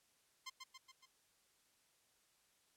10% pulse tone with echo, 1046.5 Hz, C6, in tune, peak -37 dBFS, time 0.46-0.5 s, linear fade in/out 10 ms, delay 140 ms, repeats 4, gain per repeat -4 dB, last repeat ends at 1.06 s, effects white hiss -75 dBFS RMS until 2.76 s + low-pass 11000 Hz 12 dB/octave

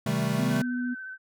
square chord, A half-diminished seventh, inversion first, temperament equal with one note detuned, 130.81 / 158.56 / 196 / 220 Hz, C3 / Eb3 / G3 / A3, 0 / +33 / 0 / 0 cents, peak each -31 dBFS, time 0.06-0.62 s, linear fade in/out 5 ms
sine tone, 246.9 Hz, B3, in tune, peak -27 dBFS, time 0.38-0.95 s, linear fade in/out 20 ms
sine tone with vibrato, 1531 Hz, G6, 41 cents flat, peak -36 dBFS, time 0.49-1.18 s, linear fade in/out 50 ms, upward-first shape sine, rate 14 Hz, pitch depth 20 cents each way
effects none

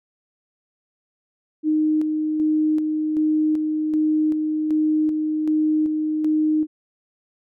sine tone with tremolo, 308.8 Hz, D#4, 13 cents flat, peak -16 dBFS, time 1.63-6.67 s, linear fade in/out 50 ms, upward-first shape square, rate 1.3 Hz, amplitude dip 35%, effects none

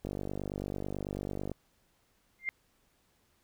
click train, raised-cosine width 2 ms, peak -23 dBFS, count 73, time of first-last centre 0.05-1.516 s, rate 49.1 Hz
sine tone with exponential growth, 2100 Hz, C7, 6 cents sharp, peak -26 dBFS, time 2.39-2.49 s, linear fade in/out 0 ms, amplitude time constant 21 ms
effects pink hiss -71 dBFS RMS until 3.43 s

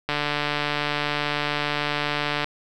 click train, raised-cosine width 0.3 ms, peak -8 dBFS, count 347, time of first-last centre 0.09-2.444 s, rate 147 Hz, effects none

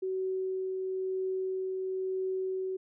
sine tone with tremolo, 376.7 Hz, F#4, 31 cents sharp, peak -29 dBFS, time 0.02-2.77 s, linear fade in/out 10 ms, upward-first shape triangle, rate 1 Hz, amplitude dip 25%, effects none

